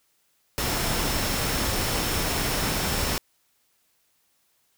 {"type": "tone in noise", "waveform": "sine", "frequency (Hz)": 5350, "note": "E8", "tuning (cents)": 25, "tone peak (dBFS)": -37, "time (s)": [0.58, 3.18], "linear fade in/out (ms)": 0, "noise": "pink", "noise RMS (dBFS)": -26, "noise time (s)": [0.58, 3.18], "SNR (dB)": -14, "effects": ["white hiss -68 dBFS RMS until 4.77 s"]}